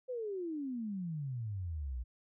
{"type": "exponential sweep", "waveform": "sine", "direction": "down", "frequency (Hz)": [521, 57.2], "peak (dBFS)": -36, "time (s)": [0.08, 2.04], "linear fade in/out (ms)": 20, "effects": []}